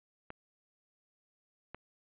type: clicks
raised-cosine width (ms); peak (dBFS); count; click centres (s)
0.5; -28; 2; 0.304 / 1.746
effects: resampled to 8000 Hz